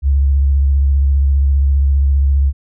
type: tone with vibrato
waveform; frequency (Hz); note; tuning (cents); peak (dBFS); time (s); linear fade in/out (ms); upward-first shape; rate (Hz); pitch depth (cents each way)
sine; 69.2; C#2; -2; -9; 0.02-2.53; 50; sine; 15; 45
effects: none